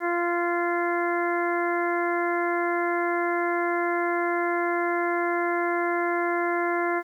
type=harmonic tone; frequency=346.3 Hz; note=F4; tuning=15 cents flat; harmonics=1 / 2 / 3 / 4 / 5 / 6; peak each=-26 / -29 / -31 / -32 / -33 / -34 dBFS; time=0-7.03 s; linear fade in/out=50 ms; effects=10-bit